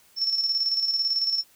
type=tone with tremolo; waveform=sine; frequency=5400 Hz; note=E8; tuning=41 cents sharp; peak=-20 dBFS; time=0.16-1.44 s; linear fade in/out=50 ms; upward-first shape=square; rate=18 Hz; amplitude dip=50%; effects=white hiss -58 dBFS RMS until 1.55 s